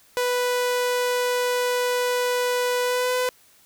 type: tone with pitch glide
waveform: sawtooth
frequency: 493.9 to 501.7 Hz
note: B4 to B4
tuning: 0 to +27 cents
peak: -17 dBFS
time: 0.17-3.29 s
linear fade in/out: 0 ms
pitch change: +27 cents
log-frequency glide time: 2.83-3.13 s
effects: white hiss -56 dBFS RMS until 3.65 s